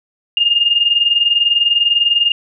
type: tone pair together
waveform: sine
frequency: 2809 / 2829 Hz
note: F7 / F7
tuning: +9 / +22 cents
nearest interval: unison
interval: 13 cents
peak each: -16 / -12 dBFS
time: 0.37-2.32 s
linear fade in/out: 2 ms
effects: none